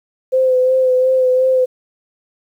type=tone with vibrato; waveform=sine; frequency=514 Hz; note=C5; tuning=31 cents flat; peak=-10 dBFS; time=0.32-1.66 s; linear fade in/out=20 ms; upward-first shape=sine; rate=2.8 Hz; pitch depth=25 cents each way; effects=8-bit